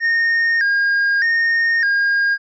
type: tone with vibrato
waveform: triangle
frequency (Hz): 1727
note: A6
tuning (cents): -33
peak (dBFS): -12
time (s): 0-2.38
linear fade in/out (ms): 50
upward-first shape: square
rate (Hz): 0.82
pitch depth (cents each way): 110
effects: resampled to 16000 Hz